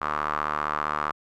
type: tone with band-pass filter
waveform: sawtooth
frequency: 75.2 Hz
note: D2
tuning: 42 cents sharp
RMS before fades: -28 dBFS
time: 0.01-1.12 s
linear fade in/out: 10 ms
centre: 1200 Hz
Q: 4.7
effects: none